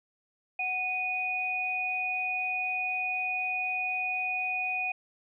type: tone pair together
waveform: sine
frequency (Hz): 740 / 2476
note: F#5 / D#7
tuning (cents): 0 / -9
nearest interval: octave + major sixth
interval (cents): 2091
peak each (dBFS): -35 / -29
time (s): 0.59-4.92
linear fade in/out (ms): 5
effects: none